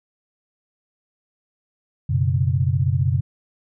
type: chord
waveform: sine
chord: F# suspended fourth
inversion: none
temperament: equal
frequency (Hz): 92.5 / 123.47 / 138.59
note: F#2 / B2 / C#3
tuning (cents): 0 / 0 / 0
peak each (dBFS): -21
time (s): 2.09-3.21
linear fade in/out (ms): 10
effects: none